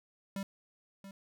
square tone with echo, 196 Hz, G3, in tune, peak -36 dBFS, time 0.36-0.43 s, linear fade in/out 2 ms, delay 680 ms, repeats 1, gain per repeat -11 dB, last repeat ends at 1.11 s, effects none

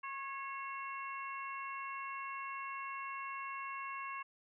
harmonic tone with a mistuned harmonic, 545 Hz, C#5, 29 cents flat, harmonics 2 / 3 / 4 / 5, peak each -42 / -50 / -48 / -49 dBFS, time 0.03-4.23 s, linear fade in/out 10 ms, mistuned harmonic 3, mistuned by +31 cents, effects none

